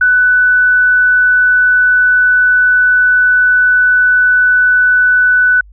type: tone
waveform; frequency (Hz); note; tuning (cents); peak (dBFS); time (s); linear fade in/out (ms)
sine; 1492; F#6; +14; -6; 0.01-5.61; 5
effects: added 50 Hz sine -36 dBFS peak until 5.72 s